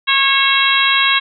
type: harmonic tone with a mistuned harmonic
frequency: 547 Hz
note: C#5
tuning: 23 cents flat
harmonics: 2 / 3 / 4 / 5 / 6 / 7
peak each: -18 / -18 / -18 / -18 / -18 / -18 dBFS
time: 0.07-1.2 s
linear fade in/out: 20 ms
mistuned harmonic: 5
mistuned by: -16 cents
effects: none